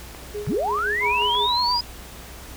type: clicks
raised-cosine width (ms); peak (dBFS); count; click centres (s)
0.5; -23; 5; 0.148 / 0.466 / 0.788 / 1.22 / 1.351
type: tone with tremolo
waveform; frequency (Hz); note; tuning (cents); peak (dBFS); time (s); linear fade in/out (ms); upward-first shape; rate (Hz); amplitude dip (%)
sine; 415.3; G#4; 0; -26; 0.34-1.47; 10; sine; 5.8; 70
type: linear sweep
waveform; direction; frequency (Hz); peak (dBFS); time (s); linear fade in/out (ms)
sine; up; 92.5 to 4976; -21; 0.47-1.81; 5
type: tone with vibrato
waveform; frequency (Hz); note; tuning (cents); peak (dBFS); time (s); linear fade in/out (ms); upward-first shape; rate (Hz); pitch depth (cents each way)
sine; 973; B5; -26; -21; 1-1.81; 50; sine; 8.7; 40
effects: added 60 Hz sine -41 dBFS peak until 2.56 s + pink hiss -41 dBFS RMS until 2.56 s